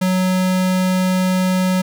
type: tone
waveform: square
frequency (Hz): 185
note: F#3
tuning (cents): 0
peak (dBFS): -15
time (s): 0.01-1.82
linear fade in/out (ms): 10
effects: none